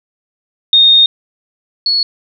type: tone pair in turn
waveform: sine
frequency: 3691 / 4377 Hz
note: A#7 / C#8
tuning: -18 / -23 cents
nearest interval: minor third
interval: 295 cents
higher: second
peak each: -4 / -10 dBFS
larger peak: first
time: 0.73-1.06 / 1.86-2.03 s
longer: first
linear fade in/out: 2 ms
effects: none